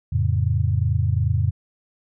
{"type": "chord", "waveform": "sine", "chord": "F augmented", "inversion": "none", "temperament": "equal", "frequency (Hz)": [87.31, 110, 138.59], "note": ["F2", "A2", "C#3"], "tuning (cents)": [0, 0, 0], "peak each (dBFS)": [-21, -21, -24], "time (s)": [0.12, 1.51], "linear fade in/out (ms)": 10, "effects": []}